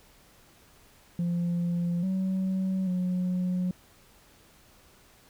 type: tone with pitch steps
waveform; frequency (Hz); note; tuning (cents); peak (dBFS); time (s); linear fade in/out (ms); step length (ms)
sine; 173.1 / 188.9 / 181.4; F3 / F#3 / F#3; -15 / +36 / -34; -23; 1.19-3.71; 2; 840
effects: tanh soft clip ceiling -24 dBFS + pink hiss -58 dBFS RMS until 5.29 s